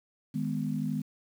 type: chord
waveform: sine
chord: G# minor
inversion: second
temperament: just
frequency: 155.74 / 207.7 / 249.2 Hz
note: D#3 / G#3 / B3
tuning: +2 / 0 / +16 cents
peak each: -33 dBFS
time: 0.34-1.02 s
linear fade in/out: 10 ms
effects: 9-bit